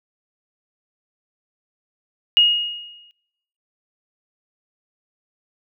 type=tone with exponential decay; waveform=sine; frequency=2870 Hz; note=F7; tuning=47 cents sharp; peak=-8 dBFS; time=2.37-3.11 s; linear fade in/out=0 ms; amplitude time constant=160 ms; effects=noise-tail reverb RT60 1.0 s tail -24 dB re dry